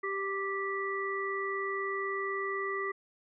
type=harmonic tone; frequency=392 Hz; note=G4; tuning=in tune; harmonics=1 / 3 / 5; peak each=-35 / -36 / -36 dBFS; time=0.03-2.92 s; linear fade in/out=10 ms; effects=none